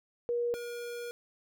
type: tone pair in turn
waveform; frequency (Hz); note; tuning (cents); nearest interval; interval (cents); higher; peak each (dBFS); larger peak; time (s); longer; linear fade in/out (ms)
sine / square; 477.5 / 477.5; A#4 / A#4; +42 / +42; unison; 0; neither; -28 / -38; first; 0.29-0.54 / 0.54-1.11; second; 0
effects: none